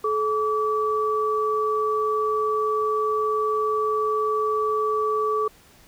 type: tone pair together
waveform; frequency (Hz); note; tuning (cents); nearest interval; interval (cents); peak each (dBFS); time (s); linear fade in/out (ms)
sine; 430 / 1150.8; A4 / D6; -40 / -36; octave + perfect fourth; 1704; -23; 0.04-5.48; 5
effects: pink hiss -53 dBFS RMS until 5.87 s